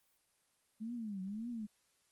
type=tone with vibrato; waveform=sine; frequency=212.6 Hz; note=G#3; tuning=41 cents sharp; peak=-39 dBFS; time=0.8-1.67 s; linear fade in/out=20 ms; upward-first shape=triangle; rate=1.8 Hz; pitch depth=250 cents each way; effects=white hiss -75 dBFS RMS until 2.11 s + Opus 24 kbps